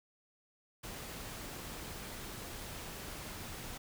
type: noise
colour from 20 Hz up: pink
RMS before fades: -45 dBFS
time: 0.83-3.78 s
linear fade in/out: 10 ms
effects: none